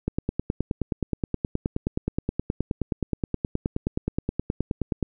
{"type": "click train", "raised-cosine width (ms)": 3, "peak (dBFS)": -11, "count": 48, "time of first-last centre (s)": [0.08, 5.027], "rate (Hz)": 9.5, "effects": []}